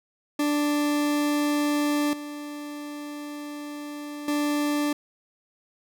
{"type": "tone with level steps", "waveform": "40% pulse", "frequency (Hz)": 293.7, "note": "D4", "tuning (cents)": 0, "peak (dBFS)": [-21, -33, -22], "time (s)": [0.39, 4.93], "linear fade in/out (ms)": 5, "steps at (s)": [2.13, 4.28], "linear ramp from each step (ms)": 2, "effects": []}